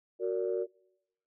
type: chord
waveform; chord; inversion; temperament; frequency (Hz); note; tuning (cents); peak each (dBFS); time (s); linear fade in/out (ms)
sine; Gb augmented; none; just; 370 / 462.5 / 578.1; Gb4 / Bb4 / D5; 0 / -14 / -27; -31 / -32 / -36; 0.19-0.67; 50
effects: noise-tail reverb RT60 0.9 s tail -25 dB re dry + tanh soft clip ceiling -20 dBFS